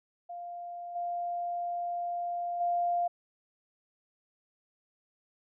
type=tone with level steps; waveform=sine; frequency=698.5 Hz; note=F5; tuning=in tune; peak=-38 / -31 / -26 dBFS; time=0.29-3.08 s; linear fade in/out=10 ms; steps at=0.95 / 2.6 s; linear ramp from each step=10 ms; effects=none